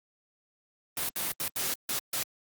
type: noise bursts at uneven times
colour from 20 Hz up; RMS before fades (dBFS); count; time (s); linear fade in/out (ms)
white; -31; 6; 0.97-1.09 / 1.16-1.32 / 1.4-1.48 / 1.56-1.74 / 1.89-1.99 / 2.13-2.23; 2
effects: high-pass 80 Hz 12 dB/octave + Opus 32 kbps